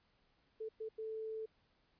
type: tone bursts at uneven times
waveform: sine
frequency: 440 Hz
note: A4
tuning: in tune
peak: -40 dBFS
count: 3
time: 0.6-0.69 / 0.8-0.89 / 0.98-1.46 s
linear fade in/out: 10 ms
effects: pink hiss -75 dBFS RMS until 1.99 s + resampled to 11025 Hz